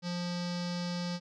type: tone with low-pass filter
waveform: square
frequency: 175.7 Hz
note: F3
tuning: 11 cents sharp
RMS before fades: -35 dBFS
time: 0.02-1.2 s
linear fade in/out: 50 ms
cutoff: 5000 Hz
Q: 4.8
effects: none